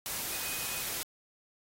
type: tone in noise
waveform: sine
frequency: 2501 Hz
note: D#7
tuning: 8 cents sharp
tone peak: -44 dBFS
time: 0.32-0.82 s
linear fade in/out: 0 ms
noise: white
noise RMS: -36 dBFS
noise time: 0.06-1.03 s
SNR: -11 dB
effects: AAC 48 kbps